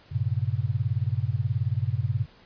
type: chord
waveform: sine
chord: G diminished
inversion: none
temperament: equal with one note detuned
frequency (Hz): 98 / 116.54 / 135.11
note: G2 / Bb2 / Db3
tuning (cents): 0 / 0 / -44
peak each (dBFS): -28 / -27 / -29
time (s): 0.11-2.26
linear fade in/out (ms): 20
effects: pink hiss -55 dBFS RMS until 2.45 s + resampled to 11025 Hz